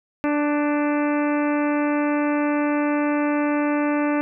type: harmonic tone with a mistuned harmonic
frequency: 293.7 Hz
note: D4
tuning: in tune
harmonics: 1 / 2 / 3 / 4 / 5 / 6 / 7 / 8 / 9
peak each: -20 / -26 / -30 / -32 / -34 / -36 / -37 / -38 / -39 dBFS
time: 0.24-4.21 s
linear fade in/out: 0 ms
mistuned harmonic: 5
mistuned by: +25 cents
effects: none